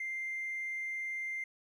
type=tone; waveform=triangle; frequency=2094 Hz; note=C7; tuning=1 cent sharp; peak=-32 dBFS; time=0-1.44 s; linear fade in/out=5 ms; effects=tanh soft clip ceiling -32 dBFS